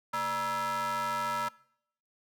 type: ring-modulated tone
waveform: square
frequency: 182.2 Hz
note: F#3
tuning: 26 cents flat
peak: -27 dBFS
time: 0.13-1.49 s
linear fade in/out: 10 ms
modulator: 1140 Hz
effects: noise-tail reverb RT60 0.7 s tail -23 dB re dry